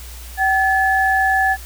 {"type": "tone pair together", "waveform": "sine", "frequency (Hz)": [766.6, 1721], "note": ["G5", "A6"], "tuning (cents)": [-39, -39], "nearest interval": "octave + major second", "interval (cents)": 1400, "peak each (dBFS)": -16, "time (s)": [0.37, 1.57], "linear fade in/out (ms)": 50, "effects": ["added 60 Hz sine -33 dBFS peak until 1.65 s", "white hiss -39 dBFS RMS until 1.65 s"]}